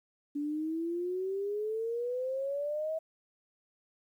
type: exponential sweep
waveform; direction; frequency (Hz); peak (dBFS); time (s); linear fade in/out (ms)
sine; up; 286.8 to 647; -31; 0.35-2.99; 10
effects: 11-bit